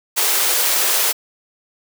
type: high-pass noise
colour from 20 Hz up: white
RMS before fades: -17 dBFS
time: 0.16-1.13 s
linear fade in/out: 20 ms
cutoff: 340 Hz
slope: 48 dB/octave
effects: none